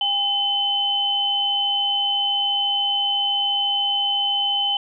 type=tone pair together; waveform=sine; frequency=807 / 3047 Hz; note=G#5 / G7; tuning=-50 / -50 cents; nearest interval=octave + major seventh; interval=2300 cents; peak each=-26 / -19 dBFS; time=0.01-4.77 s; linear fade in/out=2 ms; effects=none